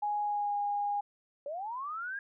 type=tone with pitch glide; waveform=sine; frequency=830.6 to 817.7 Hz; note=G#5 to G#5; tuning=0 to -27 cents; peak=-29 dBFS; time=0.02-1.01 s; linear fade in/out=10 ms; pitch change=-27 cents; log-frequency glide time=0.22-0.56 s
type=linear sweep; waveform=sine; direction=up; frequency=546 to 1651 Hz; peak=-35 dBFS; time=1.46-2.19 s; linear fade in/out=2 ms
effects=none